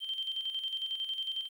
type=tone with tremolo; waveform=sine; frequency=3136 Hz; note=G7; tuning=in tune; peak=-31 dBFS; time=0-1.49 s; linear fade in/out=50 ms; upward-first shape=square; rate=11 Hz; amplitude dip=55%; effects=10-bit